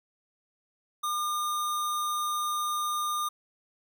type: tone with sample-and-hold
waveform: sine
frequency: 1204 Hz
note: D6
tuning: 43 cents sharp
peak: -27 dBFS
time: 1.03-3.29 s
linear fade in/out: 10 ms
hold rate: 4900 Hz
effects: none